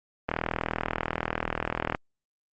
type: click train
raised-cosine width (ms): 0.5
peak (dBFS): -11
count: 68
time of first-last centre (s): 0.29-1.948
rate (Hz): 40.4
effects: Opus 32 kbps